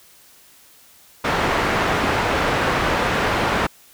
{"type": "low-pass noise", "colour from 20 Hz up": "white", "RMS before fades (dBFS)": -20, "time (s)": [1.24, 3.67], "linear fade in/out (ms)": 10, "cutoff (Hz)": 1500, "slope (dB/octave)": 12, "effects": ["white hiss -50 dBFS RMS until 3.93 s"]}